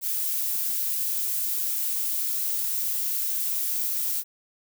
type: noise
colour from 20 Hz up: violet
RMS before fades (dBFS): -27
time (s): 0.01-4.24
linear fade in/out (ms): 50
effects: none